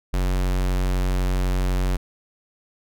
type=tone; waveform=square; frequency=46 Hz; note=F#1; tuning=9 cents flat; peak=-20 dBFS; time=0.13-1.97 s; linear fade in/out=10 ms; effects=none